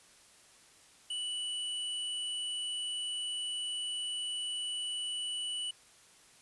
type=tone; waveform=square; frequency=2960 Hz; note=F#7; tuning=in tune; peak=-35 dBFS; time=1.1-5.71 s; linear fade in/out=5 ms; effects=white hiss -60 dBFS RMS until 6.41 s + resampled to 24000 Hz